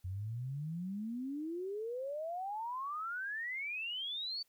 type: exponential sweep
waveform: sine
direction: up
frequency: 88.5 to 4594 Hz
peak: -37 dBFS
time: 0.04-4.43 s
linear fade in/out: 10 ms
effects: white hiss -75 dBFS RMS until 4.48 s